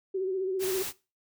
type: tone with vibrato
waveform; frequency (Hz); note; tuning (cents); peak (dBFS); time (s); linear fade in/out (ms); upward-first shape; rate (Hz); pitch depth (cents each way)
sine; 378.2; F#4; +38; -27; 0.14-0.83; 10; sine; 15; 45
type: noise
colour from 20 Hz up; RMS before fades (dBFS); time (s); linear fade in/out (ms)
white; -35; 0.59-0.93; 50
effects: noise-tail reverb RT60 0.3 s tail -20 dB re dry